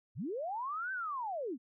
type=linear two-way sweep; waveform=sine; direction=up then down; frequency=81 to 1568 to 212.1 Hz; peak=-35 dBFS; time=0.15-1.58 s; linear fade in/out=50 ms; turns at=0.92 s; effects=none